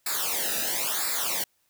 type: noise with flanger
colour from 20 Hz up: white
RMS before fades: -28 dBFS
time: 0.06-1.44 s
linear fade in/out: 5 ms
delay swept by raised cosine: 0.32 to 0.93 ms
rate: 0.99 Hz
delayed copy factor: -0.95
effects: white hiss -70 dBFS RMS until 1.69 s